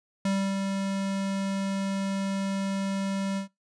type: tone with ADSR envelope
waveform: square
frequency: 195.2 Hz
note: G3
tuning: 7 cents flat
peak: -24 dBFS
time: 0.25-3.48 s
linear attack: 4 ms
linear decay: 290 ms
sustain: -4 dB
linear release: 110 ms
effects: noise-tail reverb RT60 0.2 s tail -23 dB re dry + resampled to 22050 Hz